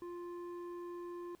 square tone with low-pass filter, 349.2 Hz, F4, in tune, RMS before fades -45 dBFS, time 0.02-1.35 s, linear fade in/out 0 ms, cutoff 960 Hz, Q 1.3, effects pink hiss -70 dBFS RMS until 1.4 s

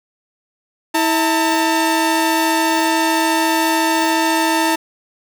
sawtooth tone pair together, 324.4 / 899.2 Hz, E4 / A5, -28 / +37 cents, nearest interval octave + tritone, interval 1765 cents, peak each -13 dBFS, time 0.94-4.76 s, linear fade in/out 10 ms, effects none

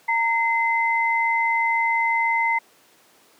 sine tone pair together, 921 / 2057 Hz, A#5 / C7, -21 / -30 cents, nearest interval octave + major second, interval 1391 cents, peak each -21 dBFS, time 0.08-2.59 s, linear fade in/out 10 ms, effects pink hiss -55 dBFS RMS until 3.39 s + high-pass 300 Hz 12 dB/octave

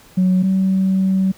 sine tone pair in turn, 184.7 / 190.22 Hz, F#3 / F#3, -3 / +48 cents, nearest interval minor second, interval 51 cents, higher second, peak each -10 / -12 dBFS, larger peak first, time 0.17-0.43 / 0.43-1.32 s, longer second, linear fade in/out 10 ms, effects tanh soft clip ceiling -9 dBFS + pink hiss -47 dBFS RMS until 1.37 s

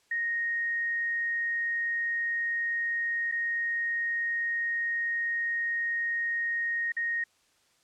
sine tone with dropouts, 1864.7 Hz, A#6, in tune, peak -27 dBFS, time 0.11-7.24 s, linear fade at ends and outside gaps 5 ms, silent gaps 3.315-3.321 / 6.921-6.966 s, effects white hiss -67 dBFS RMS until 7.83 s + low-pass 8000 Hz 12 dB/octave

